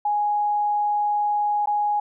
sine tone with dropouts, 830.6 Hz, G#5, in tune, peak -19 dBFS, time 0.05-2 s, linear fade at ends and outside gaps 5 ms, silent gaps 1.659-1.672 s, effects none

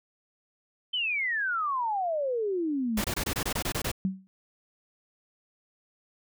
sine exponential sweep, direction down, 3119 to 201.8 Hz, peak -26 dBFS, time 0.93-3.01 s, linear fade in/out 10 ms
pink noise bursts, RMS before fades -30 dBFS, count 10, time 2.97-3.916 s, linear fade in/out 5 ms, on 73 ms, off 24 ms
sine tone with exponential decay, 190 Hz, F#3, 46 cents sharp, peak -21 dBFS, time 4.05-4.27 s, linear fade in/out 0 ms, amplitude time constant 47 ms
effects none

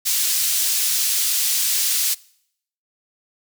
pink high-pass noise, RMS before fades -20 dBFS, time 0.05-2.15 s, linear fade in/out 20 ms, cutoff 4800 Hz, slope 12 dB/octave, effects noise-tail reverb RT60 0.7 s tail -23 dB re dry

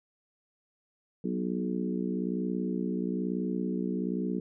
harmonic tone with a mistuned harmonic, 61.1 Hz, B1, 18 cents flat, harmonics 3 / 4 / 5 / 6 / 7, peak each -32 / -34 / -36 / -38 / -39 dBFS, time 1.24-4.4 s, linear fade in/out 5 ms, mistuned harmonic 3, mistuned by +36 cents, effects none

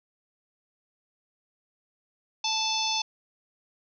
harmonic tone, 877 Hz, A5, 6 cents flat, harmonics 1 / 3 / 4 / 5 / 6 / 7, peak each -31 / -34 / -31 / -33 / -32 / -34 dBFS, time 2.44-3.02 s, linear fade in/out 5 ms, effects none

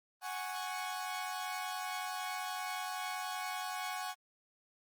sawtooth chord, F# suspended second, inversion none, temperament equal, 740 / 830.6 / 1108.7 Hz, F#5 / G#5 / C#6, 0 / 0 / 0 cents, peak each -37 / -39 / -39 dBFS, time 0.21-4.15 s, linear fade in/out 50 ms, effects Opus 32 kbps

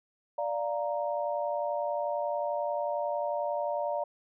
sine chord, Bb major, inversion first, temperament equal, 587.3 / 698.5 / 932.3 Hz, D5 / F5 / Bb5, 0 / 0 / 0 cents, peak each -31 / -34 / -35 dBFS, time 0.38-4.04 s, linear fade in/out 5 ms, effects none

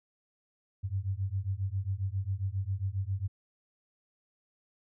sine beating tone pair, 93.3 / 100.7 Hz, F#2 / G2, +15 / +47 cents, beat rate 7.4 Hz, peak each -33 / -33 dBFS, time 0.83-3.28 s, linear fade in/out 20 ms, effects none

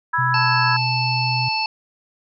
sine chord, E major, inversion second, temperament equal, 987.8 / 1318.5 / 1661.2 Hz, B5 / E6 / G#6, 0 / 0 / 0 cents, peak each -21 / -23 / -21 dBFS, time 0.13-0.77 s, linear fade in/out 10 ms
sine tone with pitch glide, 127.1 to 125.86 Hz, C3 to B2, -50 to +33 cents, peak -22 dBFS, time 0.18-1.49 s, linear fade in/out 10 ms, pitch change -17 cents, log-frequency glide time 0.38-0.74 s
harmonic tone, 880 Hz, A5, in tune, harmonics 1 / 3 / 5 / 6, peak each -23 / -24 / -25 / -31 dBFS, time 0.34-1.66 s, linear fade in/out 2 ms
effects none

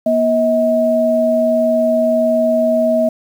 sine tone pair together, 239.4 / 639.1 Hz, A#3 / D#5, +46 / +46 cents, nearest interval octave + perfect fourth, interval 1700 cents, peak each -17 / -12 dBFS, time 0.06-3.09 s, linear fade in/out 5 ms, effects 7-bit

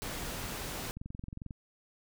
pink noise, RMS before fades -39 dBFS, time 0.02-0.91 s, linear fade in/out 0 ms
click train, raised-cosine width 5 ms, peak -29 dBFS, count 13, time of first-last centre 0.97-1.508 s, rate 22.3 Hz
effects none

